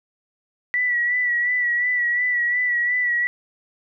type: tone with vibrato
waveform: sine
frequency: 1951 Hz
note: B6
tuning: 22 cents flat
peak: -18 dBFS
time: 0.74-3.27 s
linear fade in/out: 0 ms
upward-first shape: sine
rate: 2.8 Hz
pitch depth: 38 cents each way
effects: none